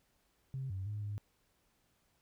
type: tone with pitch steps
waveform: sine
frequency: 133.1 / 95.2 / 104.6 / 103.1 Hz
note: C3 / F#2 / G#2 / G#2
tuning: +30 / +50 / +13 / -12 cents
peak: -36 dBFS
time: 0.54-1.18 s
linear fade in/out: 0 ms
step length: 160 ms
effects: tanh soft clip ceiling -32 dBFS + pink hiss -75 dBFS RMS until 2.21 s